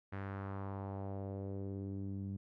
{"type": "tone with low-pass filter sweep", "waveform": "sawtooth", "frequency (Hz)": 98, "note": "G2", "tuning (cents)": 0, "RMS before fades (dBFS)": -42, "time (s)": [0.12, 2.37], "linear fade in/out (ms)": 10, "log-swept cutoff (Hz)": [1800, 210], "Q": 2, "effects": []}